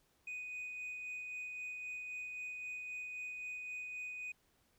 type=tone with tremolo; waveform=sine; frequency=2489 Hz; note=D#7; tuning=in tune; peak=-38 dBFS; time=0.27-4.32 s; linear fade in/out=5 ms; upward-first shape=sine; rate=3.8 Hz; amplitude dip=35%; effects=tanh soft clip ceiling -40 dBFS + pink hiss -74 dBFS RMS until 4.78 s